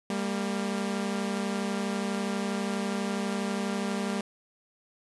sawtooth tone pair together, 198.56 / 230.8 Hz, G3 / A#3, +22 / -17 cents, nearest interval minor third, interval 261 cents, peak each -26 / -29 dBFS, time 0.1-4.21 s, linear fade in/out 2 ms, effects resampled to 24000 Hz + 10-bit

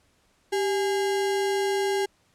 sine tone with sample-and-hold, 392 Hz, G4, in tune, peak -22 dBFS, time 0.52-2.06 s, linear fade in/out 10 ms, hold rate 1225 Hz, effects pink hiss -65 dBFS RMS until 2.34 s + low-pass 10000 Hz 12 dB/octave

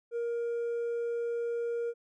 triangle tone with hard clipping, 470 Hz, A#4, 14 cents sharp, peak -29 dBFS, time 0.11-1.94 s, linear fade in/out 50 ms, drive 1 dB, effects none

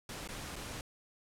pink noise with dropouts, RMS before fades -43 dBFS, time 0.09-0.81 s, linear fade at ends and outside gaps 2 ms, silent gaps 0.276-0.288 / 0.558-0.562 s, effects low-pass 11000 Hz 12 dB/octave

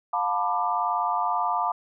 sine chord, B half-diminished seventh, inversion second, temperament just, 711.2 / 889 / 987.8 / 1185.3 Hz, F5 / A5 / B5 / D6, +31 / +18 / 0 / +16 cents, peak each -28 dBFS, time 0.13-1.72 s, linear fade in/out 5 ms, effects none

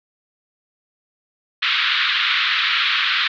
white band-pass noise, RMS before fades -19 dBFS, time 1.62-3.28 s, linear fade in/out 10 ms, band 1200 to 3900 Hz, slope 48 dB/octave, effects none

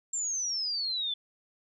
sine exponential sweep, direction down, 7459 to 3464 Hz, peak -29 dBFS, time 0.13-1.14 s, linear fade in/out 5 ms, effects none

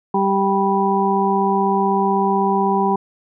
harmonic tone, 196 Hz, G3, in tune, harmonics 1 / 2 / 4 / 5, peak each -20 / -20 / -20 / -20 dBFS, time 0.14-2.96 s, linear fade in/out 5 ms, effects none

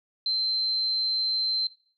sine tone, 4107 Hz, C8, 33 cents flat, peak -24 dBFS, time 0.26-1.67 s, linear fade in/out 2 ms, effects noise-tail reverb RT60 0.5 s tail -19 dB re dry

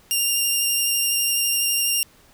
10% pulse tone with vibrato, 2794 Hz, F7, in tune, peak -11 dBFS, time 0.11-2.03 s, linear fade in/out 0 ms, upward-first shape sine, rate 12 Hz, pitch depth 12 cents each way, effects pink hiss -54 dBFS RMS until 2.33 s

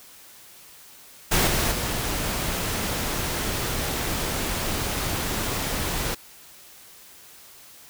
pink noise with level steps, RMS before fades -20 / -23 / -27 dBFS, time 1.31-6.15 s, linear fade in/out 10 ms, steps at 1.47 / 1.71 s, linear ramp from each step 10 ms, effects white hiss -48 dBFS RMS until 7.89 s

